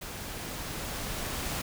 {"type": "noise with level ramp", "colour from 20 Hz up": "pink", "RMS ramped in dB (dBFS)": [-40, -33], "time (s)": [0.01, 1.62], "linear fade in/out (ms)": 10, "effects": []}